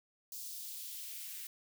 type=noise with high-pass filter sweep; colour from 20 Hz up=blue; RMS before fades=-45 dBFS; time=0.32-1.47 s; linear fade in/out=2 ms; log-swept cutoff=5100 to 1900 Hz; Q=1.4; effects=none